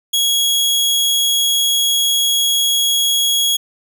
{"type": "tone", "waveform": "sawtooth", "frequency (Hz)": 3322, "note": "G#7", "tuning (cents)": 0, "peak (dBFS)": -10, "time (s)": [0.13, 3.57], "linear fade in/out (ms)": 10, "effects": []}